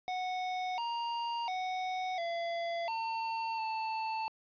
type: tone with pitch steps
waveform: square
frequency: 737 / 937 / 742 / 680 / 903 / 886 Hz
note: F#5 / A#5 / F#5 / F5 / A5 / A5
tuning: -7 / +9 / +5 / -46 / +45 / +12 cents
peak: -34 dBFS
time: 0.08-4.28 s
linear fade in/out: 0 ms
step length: 700 ms
effects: resampled to 11025 Hz + 10-bit